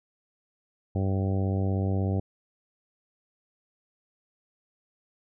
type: harmonic tone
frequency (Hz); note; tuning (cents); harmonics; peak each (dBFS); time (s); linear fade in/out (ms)
96.5; G2; -27; 1 / 2 / 3 / 4 / 5 / 6 / 7 / 8; -25 / -31 / -35 / -37 / -39 / -41 / -42 / -43; 0.95-2.2; 5
effects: none